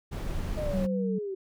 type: noise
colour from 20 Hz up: brown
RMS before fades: -32 dBFS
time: 0.11-0.87 s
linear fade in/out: 20 ms
type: linear sweep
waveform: sine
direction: down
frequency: 621 to 374.2 Hz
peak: -31 dBFS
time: 0.57-1.35 s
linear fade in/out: 10 ms
type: tone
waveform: sine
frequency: 190.7 Hz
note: G3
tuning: 47 cents flat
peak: -27 dBFS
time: 0.73-1.19 s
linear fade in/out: 10 ms
effects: none